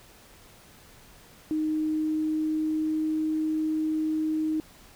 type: tone with pitch glide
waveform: sine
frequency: 310.2 to 312.5 Hz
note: D#4 to D#4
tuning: -5 to +8 cents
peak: -24 dBFS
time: 1.51-4.6 s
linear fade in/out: 0 ms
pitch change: +13 cents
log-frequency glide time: 1.68-3.17 s
effects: pink hiss -53 dBFS RMS until 4.95 s